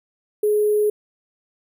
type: tone with sample-and-hold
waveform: sine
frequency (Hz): 420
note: G#4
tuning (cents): +19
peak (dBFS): -15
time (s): 0.43-0.9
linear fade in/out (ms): 5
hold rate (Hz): 11025
effects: none